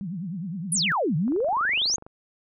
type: tone with vibrato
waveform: sine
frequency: 179.5 Hz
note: F3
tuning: 48 cents sharp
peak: -29 dBFS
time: 0.01-0.92 s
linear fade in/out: 0 ms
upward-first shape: triangle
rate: 9.7 Hz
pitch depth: 280 cents each way
type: exponential two-way sweep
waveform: sine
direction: down then up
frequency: 10840 to 140.9 to 6800 Hz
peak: -21 dBFS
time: 0.72-1.96 s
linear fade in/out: 2 ms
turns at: 1.16 s
type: click train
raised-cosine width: 1 ms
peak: -29 dBFS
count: 20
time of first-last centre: 1.28-2.065 s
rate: 24.2 Hz
effects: none